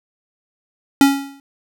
square tone with exponential decay, 277.2 Hz, C#4, in tune, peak -6 dBFS, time 1.01-1.4 s, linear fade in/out 1 ms, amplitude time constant 84 ms, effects none

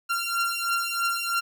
sawtooth beating tone pair, 1378 / 1381.1 Hz, F6 / F6, -24 / -20 cents, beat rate 3.1 Hz, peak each -24 / -24 dBFS, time 0.09-1.41 s, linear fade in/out 20 ms, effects none

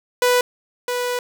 sawtooth tone pair in turn, 493.9 / 491.9 Hz, B4 / B4, 0 / -7 cents, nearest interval unison, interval 7 cents, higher first, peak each -10 / -17 dBFS, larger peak first, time 0.22-0.41 / 0.88-1.19 s, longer second, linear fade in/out 2 ms, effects none

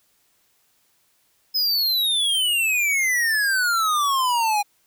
square exponential sweep, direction down, 5130 to 810 Hz, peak -19 dBFS, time 1.54-4.63 s, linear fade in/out 20 ms, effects white hiss -64 dBFS RMS until 4.86 s

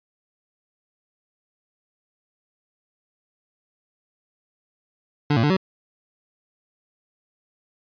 25% pulse tone with pitch steps, 147 / 114 / 147.6 / 189.2 Hz, D3 / A#2 / D3 / F#3, +2 / -38 / +9 / +39 cents, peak -13 dBFS, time 5.3-5.568 s, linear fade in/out 5 ms, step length 67 ms, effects resampled to 11025 Hz

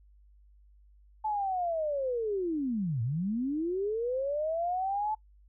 sine linear two-way sweep, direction down then up, 873 to 108.6 to 873 Hz, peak -28 dBFS, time 1.24-5.15 s, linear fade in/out 10 ms, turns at 3.02 s, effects noise-tail reverb RT60 0.1 s tail -23 dB re dry + added 50 Hz sine -56 dBFS peak until 5.48 s

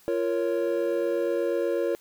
triangle chord, Bb minor, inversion second, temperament equal with one note detuned, 346.2 / 466.2 / 554.4 Hz, F4 / Bb4 / Db5, -15 / 0 / 0 cents, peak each -26 dBFS, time 0.08-1.95 s, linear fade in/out 0 ms, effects white hiss -57 dBFS RMS until 2 s

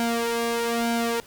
sawtooth tone with flanger, 233.1 Hz, A#3, in tune, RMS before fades -25 dBFS, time 0-1.2 s, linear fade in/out 0 ms, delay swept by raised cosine 1.3 to 2.5 ms, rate 1.1 Hz, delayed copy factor +0.75, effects pink hiss -50 dBFS RMS until 1.26 s

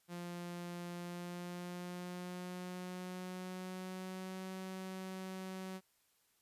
sawtooth tone with pitch glide, 174.5 to 188.11 Hz, F3 to F#3, -1 to +29 cents, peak -39 dBFS, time 0.08-5.81 s, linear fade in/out 50 ms, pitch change +130 cents, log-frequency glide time 0.95-4.51 s, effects white hiss -75 dBFS RMS until 6.41 s + resampled to 32000 Hz

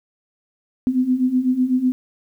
sine beating tone pair, 249.4 / 257.4 Hz, B3 / C4, +17 / -28 cents, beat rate 8 Hz, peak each -21 / -17 dBFS, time 0.87-1.92 s, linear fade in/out 0 ms, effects 9-bit

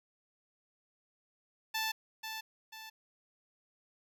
10% pulse tone with echo, 880 Hz, A5, in tune, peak -24 dBFS, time 1.74-1.92 s, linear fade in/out 10 ms, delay 490 ms, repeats 2, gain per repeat -7 dB, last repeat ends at 2.9 s, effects none

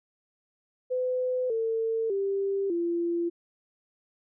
sine tone with pitch steps, 506 / 450.3 / 393.9 / 341.9 Hz, B4 / A4 / G4 / F4, +42 / +40 / +8 / -37 cents, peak -25 dBFS, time 0.9-3.3 s, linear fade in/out 20 ms, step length 600 ms, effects none

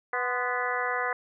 harmonic tone with a mistuned harmonic, 246.9 Hz, B3, in tune, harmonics 2 / 3 / 4 / 5 / 6 / 7 / 8, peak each -34 / -34 / -34 / -34 / -34 / -34 / -34 dBFS, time 0.13-1.13 s, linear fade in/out 2 ms, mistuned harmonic 4, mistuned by +63 cents, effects none

